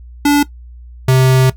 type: tone pair in turn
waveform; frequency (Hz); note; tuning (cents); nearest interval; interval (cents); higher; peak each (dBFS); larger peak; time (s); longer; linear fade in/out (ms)
square; 289.3 / 130.29; D4 / C3; -26 / -7; octave + major second; 1381; first; -8; neither; 0.25-0.43 / 1.08-1.5; second; 5
effects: noise-tail reverb RT60 0.1 s tail -17 dB re dry + added 60 Hz sine -32 dBFS peak until 1.56 s